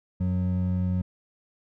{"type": "tone pair together", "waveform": "triangle", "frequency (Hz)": [91, 182.35], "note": ["F#2", "F#3"], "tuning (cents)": [-28, -25], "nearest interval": "octave", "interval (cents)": 1203, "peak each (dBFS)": [-23, -24], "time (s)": [0.2, 1.02], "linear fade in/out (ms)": 10, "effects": ["tanh soft clip ceiling -13 dBFS"]}